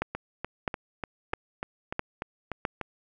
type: two click trains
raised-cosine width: 0.5 ms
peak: -17 / -12 dBFS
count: 10 / 5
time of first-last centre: 0.15-2.813 / 0.02-2.652 s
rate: 3.38 / 1.52 Hz
effects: none